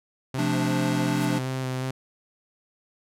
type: tone with vibrato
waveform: sawtooth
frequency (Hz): 130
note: C3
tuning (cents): -11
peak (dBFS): -23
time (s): 0.34-1.91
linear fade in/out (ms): 5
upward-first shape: square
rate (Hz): 2.7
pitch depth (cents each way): 12
type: chord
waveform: square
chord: D minor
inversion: first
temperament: equal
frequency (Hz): 174.61 / 220 / 293.7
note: F3 / A3 / D4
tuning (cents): 0 / 0 / 0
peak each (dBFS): -29 / -32 / -27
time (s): 0.38-1.39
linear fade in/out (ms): 10
type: noise with exponential growth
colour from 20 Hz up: blue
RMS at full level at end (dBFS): -34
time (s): 1.04-1.25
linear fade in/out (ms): 2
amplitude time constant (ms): 45
effects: low-pass 12000 Hz 12 dB/octave